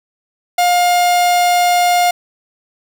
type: tone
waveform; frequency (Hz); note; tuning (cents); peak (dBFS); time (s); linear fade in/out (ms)
45% pulse; 709; F5; +26; -10; 0.58-2.11; 5
effects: none